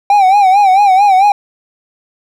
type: tone with vibrato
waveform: triangle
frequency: 784 Hz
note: G5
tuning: in tune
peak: -3 dBFS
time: 0.1-1.32 s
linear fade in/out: 2 ms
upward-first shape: sine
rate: 4.5 Hz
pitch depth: 100 cents each way
effects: none